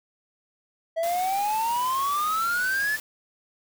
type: exponential sweep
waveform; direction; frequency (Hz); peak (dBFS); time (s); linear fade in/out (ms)
triangle; up; 647 to 1760; -21; 0.96-2.97; 20
type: noise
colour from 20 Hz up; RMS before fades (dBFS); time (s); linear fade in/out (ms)
white; -37; 1.03-3; 2
effects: none